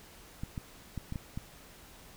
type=clicks; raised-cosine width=5 ms; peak=-24 dBFS; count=6; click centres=0.435 / 0.578 / 0.977 / 1.124 / 1.158 / 1.375 s; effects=pink hiss -54 dBFS RMS until 2.16 s